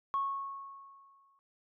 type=tone with exponential decay; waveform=sine; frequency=1100 Hz; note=C#6; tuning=14 cents flat; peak=-27 dBFS; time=0.14-1.39 s; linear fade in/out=0 ms; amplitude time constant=270 ms; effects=tanh soft clip ceiling -23 dBFS